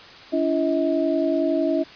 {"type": "tone cluster", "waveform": "sine", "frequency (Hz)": [285.3, 336.2, 638], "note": ["C#4", "E4", "D#5"], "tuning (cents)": [50, 34, 43], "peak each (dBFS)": -23, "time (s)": [0.32, 1.84], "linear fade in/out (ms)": 20, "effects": ["white hiss -43 dBFS RMS until 1.95 s", "resampled to 11025 Hz"]}